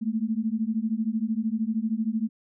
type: beating tone pair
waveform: sine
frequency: 215 / 228 Hz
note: A3 / A#3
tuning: -40 / -38 cents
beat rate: 13 Hz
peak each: -27 dBFS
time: 0.01-2.29 s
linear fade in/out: 20 ms
effects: none